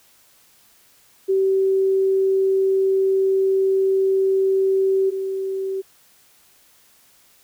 sine tone pair in turn, 384.7 / 384.7 Hz, G4 / G4, -33 / -33 cents, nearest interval unison, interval 0 cents, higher neither, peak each -15 / -22 dBFS, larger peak first, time 1.28-5.11 / 5.11-5.82 s, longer first, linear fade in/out 20 ms, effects white hiss -55 dBFS RMS until 7.43 s

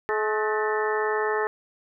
harmonic tone with a mistuned harmonic, 214 Hz, A3, 48 cents flat, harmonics 2 / 3 / 4 / 5 / 6 / 7 / 8 / 9, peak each -25 / -37 / -30 / -33 / -33 / -39 / -30 / -41 dBFS, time 0.09-1.47 s, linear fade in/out 0 ms, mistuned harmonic 8, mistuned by +63 cents, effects none

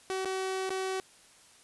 sawtooth tone with dropouts, 379 Hz, F#4, 42 cents sharp, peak -27 dBFS, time 0.1-1 s, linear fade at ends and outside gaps 0 ms, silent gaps 0.248-0.256 / 0.693-0.704 s, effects white hiss -58 dBFS RMS until 1.63 s + resampled to 24000 Hz

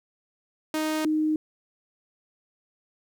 sawtooth / sine tone pair in turn, 311.1 / 309.4 Hz, D#4 / D#4, 0 / -10 cents, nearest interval unison, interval 10 cents, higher first, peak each -21 dBFS, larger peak neither, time 0.74-1.05 / 1.05-1.36 s, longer neither, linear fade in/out 2 ms, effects 10-bit

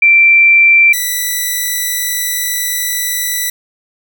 sine / 5% pulse tone pair in turn, 2349 / 1971.8 Hz, D7 / B6, 0 / -3 cents, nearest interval minor third, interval 303 cents, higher first, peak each -4 dBFS, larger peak neither, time 0.02-0.93 / 0.93-3.5 s, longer second, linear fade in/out 5 ms, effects none

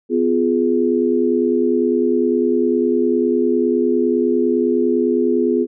sine chord, F diminished, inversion second, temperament just, 251.4 / 349.2 / 419.1 Hz, Cb4 / F4 / Ab4, +31 / 0 / +16 cents, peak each -18 dBFS, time 0.09-5.67 s, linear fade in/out 50 ms, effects none

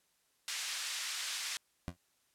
white band-pass noise, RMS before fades -39 dBFS, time 0.48-1.57 s, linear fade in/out 0 ms, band 1600 to 6400 Hz, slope 12 dB/octave
20% pulse tone with exponential decay, 87.31 Hz, F2, in tune, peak -29 dBFS, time 1.88-1.97 s, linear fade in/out 0 ms, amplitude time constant 18 ms
effects white hiss -74 dBFS RMS until 2.34 s + low-pass 12000 Hz 12 dB/octave

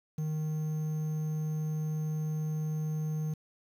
triangle tone with quantisation, 154.8 Hz, D#3, 9 cents flat, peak -28 dBFS, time 0.18-3.34 s, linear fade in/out 5 ms, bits 9, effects none

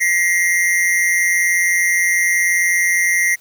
square tone pair together, 1913.9 / 2093 Hz, A#6 / C7, +45 / 0 cents, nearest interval major second, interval 155 cents, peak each -17 dBFS, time 0-3.36 s, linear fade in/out 20 ms, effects white hiss -51 dBFS RMS until 3.4 s

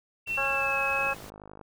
sine tone with pitch glide, 2705 to 2568 Hz, E7 to E7, +44 to -46 cents, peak -27 dBFS, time 0.26-1.15 s, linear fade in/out 50 ms, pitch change -90 cents, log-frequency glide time 0.39-0.8 s
pink noise, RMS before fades -46 dBFS, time 0.27-1.3 s, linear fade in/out 5 ms
harmonic tone, 274 Hz, C#4, 20 cents flat, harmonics 2 / 3 / 4 / 5 / 6, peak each -34 / -34 / -34 / -34 / -34 dBFS, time 0.37-1.14 s, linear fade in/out 10 ms
click train, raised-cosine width 1 ms, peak -31 dBFS, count 33, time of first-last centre 0.99-1.613 s, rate 51.4 Hz
effects none

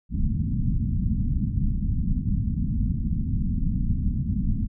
pink low-pass noise, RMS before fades -24 dBFS, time 0.09-4.68 s, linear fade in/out 50 ms, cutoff 240 Hz, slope 48 dB/octave, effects none

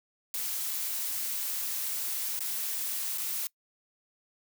blue noise with dropouts, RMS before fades -33 dBFS, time 0.34-3.47 s, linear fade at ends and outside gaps 1 ms, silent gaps 2.392-2.405 / 3.175-3.181 s, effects noise-tail reverb RT60 0.1 s tail -23 dB re dry

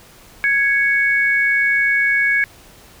sine tone pair together, 1661.2 / 2220 Hz, G#6 / C#7, 0 / +2 cents, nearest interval perfect fourth, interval 502 cents, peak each -16 dBFS, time 0.44-2.44 s, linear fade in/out 0 ms, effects pink hiss -45 dBFS RMS until 3 s

